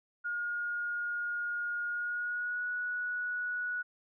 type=tone with pitch glide; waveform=sine; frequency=1429 to 1466.6 Hz; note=F6 to F#6; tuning=+39 to -16 cents; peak=-32 dBFS; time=0.24-3.83 s; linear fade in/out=20 ms; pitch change=+45 cents; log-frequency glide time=1.87-2.69 s; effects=none